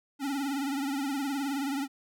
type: tone with vibrato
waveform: square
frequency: 277.2 Hz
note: C#4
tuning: in tune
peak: -30 dBFS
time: 0.19-1.88 s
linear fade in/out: 50 ms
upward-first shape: triangle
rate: 19 Hz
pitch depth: 100 cents each way
effects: none